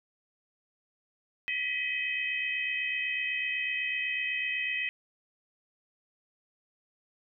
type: tone cluster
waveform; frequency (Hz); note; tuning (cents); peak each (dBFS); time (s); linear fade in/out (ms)
sine; 1930 / 1998 / 2536 / 3108; B6 / B6 / D#7 / G7; -40 / +20 / +32 / -16; -37 / -36 / -31 / -40; 1.48-4.89; 0
effects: none